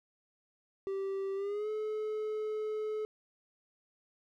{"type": "tone with pitch glide", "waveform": "triangle", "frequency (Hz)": [389.5, 429.7], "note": ["G4", "A4"], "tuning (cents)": [-11, -41], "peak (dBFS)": -31, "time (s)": [0.87, 3.05], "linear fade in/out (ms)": 0, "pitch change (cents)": 170, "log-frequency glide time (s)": [1.35, 1.69], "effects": []}